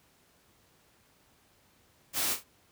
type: noise with echo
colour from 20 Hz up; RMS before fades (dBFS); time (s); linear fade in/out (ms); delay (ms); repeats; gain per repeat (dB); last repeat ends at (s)
white; -30; 2.13-2.37; 50; 37; 2; -10; 2.444
effects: pink hiss -65 dBFS RMS until 2.71 s + high-pass 60 Hz 12 dB/octave